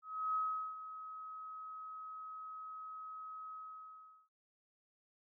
sine tone with ADSR envelope, 1274 Hz, D#6, 41 cents sharp, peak -32 dBFS, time 0.02-4.29 s, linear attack 330 ms, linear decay 400 ms, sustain -13 dB, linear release 760 ms, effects none

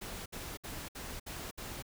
pink noise bursts, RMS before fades -43 dBFS, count 6, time 0.01-1.825 s, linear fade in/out 10 ms, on 250 ms, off 63 ms, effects none

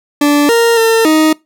40% pulse tone with pitch steps, 291 / 464.6 / 452.4 / 312.7 Hz, D4 / A#4 / A4 / D#4, -16 / -6 / +48 / +9 cents, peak -6 dBFS, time 0.21-1.33 s, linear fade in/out 5 ms, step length 280 ms, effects noise-tail reverb RT60 0.2 s tail -23 dB re dry

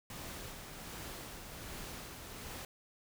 pink noise with tremolo, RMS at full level -45 dBFS, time 0.1-2.65 s, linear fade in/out 2 ms, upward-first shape sine, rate 1.3 Hz, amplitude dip 35%, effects none

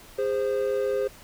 triangle tone pair together, 408.4 / 523 Hz, G#4 / C5, -29 / -1 cents, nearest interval major third, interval 428 cents, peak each -24 dBFS, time 0.18-1.08 s, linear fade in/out 10 ms, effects pink hiss -49 dBFS RMS until 1.23 s

